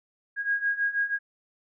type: beating tone pair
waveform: sine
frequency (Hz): 1634 / 1640.2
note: G#6 / G#6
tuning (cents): -29 / -22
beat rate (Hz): 6.2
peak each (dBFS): -29 / -26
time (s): 0.36-1.19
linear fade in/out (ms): 50
effects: none